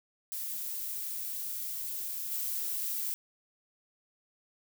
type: noise with level steps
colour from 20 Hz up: violet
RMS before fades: -37 / -34 dBFS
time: 0.32-3.14 s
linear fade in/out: 0 ms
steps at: 2.31 s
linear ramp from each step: 10 ms
effects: none